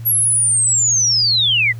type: linear sweep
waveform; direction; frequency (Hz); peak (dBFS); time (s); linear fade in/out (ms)
sine; down; 11620 to 1903; -12; 0.05-1.73; 20
effects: added 115 Hz sine -27 dBFS peak until 1.79 s + pink hiss -48 dBFS RMS until 1.79 s